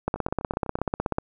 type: two click trains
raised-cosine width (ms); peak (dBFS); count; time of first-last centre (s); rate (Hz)
1; -22 / -10; 6 / 19; 0.16-0.788 / 0.08-1.184; 7.96 / 16.3
effects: none